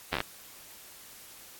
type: slowing click train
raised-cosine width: 0.3 ms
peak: -12 dBFS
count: 6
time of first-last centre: 0.13-0.204 s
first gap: 11 ms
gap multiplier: 1.15
effects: white hiss -50 dBFS RMS until 1.59 s + AAC 64 kbps